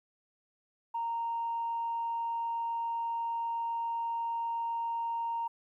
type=tone; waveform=sine; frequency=927 Hz; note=A#5; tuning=10 cents flat; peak=-30 dBFS; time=0.94-5.48 s; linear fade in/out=10 ms; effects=tanh soft clip ceiling -26 dBFS + 12-bit